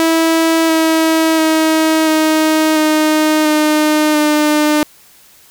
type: tone with pitch steps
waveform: sawtooth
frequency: 326.1 / 321.8 / 317.5 / 313.4 / 309.2 / 305.1 / 301.1 Hz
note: E4 / E4 / D#4 / D#4 / D#4 / D#4 / D4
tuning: -19 / -42 / +35 / +13 / -11 / -34 / +43 cents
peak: -6 dBFS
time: 0-4.83 s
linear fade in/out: 0 ms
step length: 690 ms
effects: white hiss -45 dBFS RMS until 5.5 s